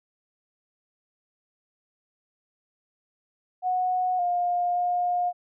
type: tone with pitch steps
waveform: sine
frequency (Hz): 734 / 708 / 712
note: F#5 / F5 / F5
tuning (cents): -14 / +23 / +33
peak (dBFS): -22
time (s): 3.62-5.33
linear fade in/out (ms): 50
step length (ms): 570
effects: none